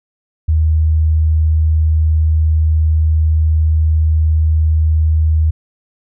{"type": "tone", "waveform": "sine", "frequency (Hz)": 78.6, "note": "D#2", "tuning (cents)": 18, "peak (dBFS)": -9, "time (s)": [0.48, 5.51], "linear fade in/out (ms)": 10, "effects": []}